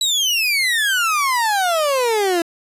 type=exponential sweep; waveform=30% pulse; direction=down; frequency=3968 to 330 Hz; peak=-13 dBFS; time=0.01-2.42 s; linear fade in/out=2 ms; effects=resampled to 32000 Hz